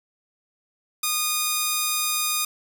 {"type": "tone", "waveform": "5% pulse", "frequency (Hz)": 1229, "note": "D#6", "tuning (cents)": -22, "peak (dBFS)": -10, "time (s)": [1.03, 2.45], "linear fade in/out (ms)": 5, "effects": ["8-bit"]}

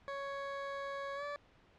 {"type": "tone with pitch glide", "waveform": "20% pulse", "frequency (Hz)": [556, 578.6], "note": ["C#5", "D5"], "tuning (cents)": [5, -26], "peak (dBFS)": -34, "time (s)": [0.08, 1.36], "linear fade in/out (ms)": 0, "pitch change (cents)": 69, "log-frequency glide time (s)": [1.15, 1.24], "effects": ["pink hiss -65 dBFS RMS until 1.78 s", "low-pass 3000 Hz 12 dB/octave"]}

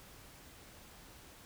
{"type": "silence", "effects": ["pink hiss -56 dBFS RMS until 1.45 s"]}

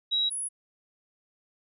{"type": "tone pair in turn", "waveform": "sine", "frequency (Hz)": [3860, 10282], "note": ["B7", "E9"], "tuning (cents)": [-40, -44], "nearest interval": "octave + perfect fourth", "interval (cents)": 1696, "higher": "second", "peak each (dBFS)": [-23, -30], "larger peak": "first", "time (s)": [[0.11, 0.3], [0.3, 0.49]], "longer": "neither", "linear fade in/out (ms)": 20, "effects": []}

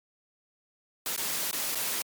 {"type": "noise with dropouts", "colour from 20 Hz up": "white", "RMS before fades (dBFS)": -31, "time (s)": [1.06, 2.02], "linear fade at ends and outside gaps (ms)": 1, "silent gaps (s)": [[1.163, 1.176], [1.512, 1.529], [1.748, 1.754]], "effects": ["high-pass 150 Hz 12 dB/octave", "MP3 96 kbps"]}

